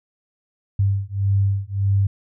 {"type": "beating tone pair", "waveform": "sine", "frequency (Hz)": [98, 99.7], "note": ["G2", "G2"], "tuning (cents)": [0, 30], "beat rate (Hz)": 1.7, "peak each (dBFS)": -20, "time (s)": [0.79, 2.07], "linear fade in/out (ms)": 5, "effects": []}